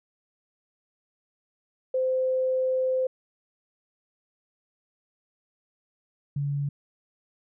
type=tone pair in turn; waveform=sine; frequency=517 / 142.34 Hz; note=C5 / C#3; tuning=-21 / +46 cents; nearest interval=octave + minor seventh; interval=2233 cents; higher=first; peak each=-22 / -25 dBFS; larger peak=first; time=1.94-3.07 / 6.36-6.69 s; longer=first; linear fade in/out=5 ms; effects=none